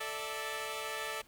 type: chord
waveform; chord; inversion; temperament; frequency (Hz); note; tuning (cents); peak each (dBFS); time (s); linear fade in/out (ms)
10% pulse; A suspended fourth; none; equal with one note detuned; 440 / 587.3 / 653.6; A4 / D5 / E5; 0 / 0 / -15; -32 / -33 / -35; 0-1.22; 10
effects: pink hiss -63 dBFS RMS until 1.27 s